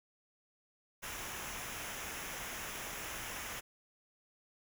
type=noise with comb filter; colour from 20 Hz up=pink; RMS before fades=-43 dBFS; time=1.02-3.61 s; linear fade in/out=20 ms; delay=0.23 ms; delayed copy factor=-0.6; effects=none